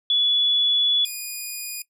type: tone pair in turn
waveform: sine / 5% pulse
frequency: 3418 / 2459 Hz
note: G#7 / D#7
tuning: +49 / -21 cents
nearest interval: tritone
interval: 570 cents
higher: first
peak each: -17 / -19 dBFS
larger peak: first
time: 0.1-1.05 / 1.05-1.82 s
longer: first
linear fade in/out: 2 ms
effects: noise-tail reverb RT60 0.1 s tail -19 dB re dry + resampled to 32000 Hz